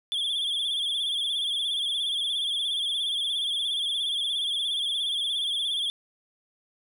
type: tone with vibrato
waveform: triangle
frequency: 3369 Hz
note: G#7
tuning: 24 cents sharp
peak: -24 dBFS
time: 0.12-5.9 s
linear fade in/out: 0 ms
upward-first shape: sine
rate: 17 Hz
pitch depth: 81 cents each way
effects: none